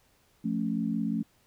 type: chord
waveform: sine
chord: F augmented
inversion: none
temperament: equal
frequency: 174.61 / 220 / 277.2 Hz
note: F3 / A3 / C#4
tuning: 0 / 0 / 0 cents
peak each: -33 / -29 / -33 dBFS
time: 0.44-1.23 s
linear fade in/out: 10 ms
effects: pink hiss -66 dBFS RMS until 1.46 s